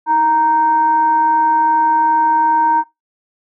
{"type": "tone with frequency modulation", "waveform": "sine", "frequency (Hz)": 932.3, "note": "A#5", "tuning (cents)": 0, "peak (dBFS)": -10, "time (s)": [0.06, 2.84], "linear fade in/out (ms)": 50, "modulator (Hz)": 614, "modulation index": 0.32, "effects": ["noise-tail reverb RT60 0.2 s tail -22 dB re dry"]}